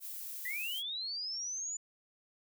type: noise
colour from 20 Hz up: violet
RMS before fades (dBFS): -43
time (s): 0-0.83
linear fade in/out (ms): 50
type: linear sweep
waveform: sine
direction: up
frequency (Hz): 1901 to 7040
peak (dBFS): -36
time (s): 0.45-1.77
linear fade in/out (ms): 5
effects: none